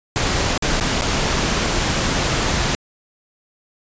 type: noise with dropouts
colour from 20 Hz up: pink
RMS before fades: -19 dBFS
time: 0.16-2.75 s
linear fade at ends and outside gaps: 0 ms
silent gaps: 0.577-0.624 / 0.799-0.809 / 1.011-1.02 s
effects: resampled to 16000 Hz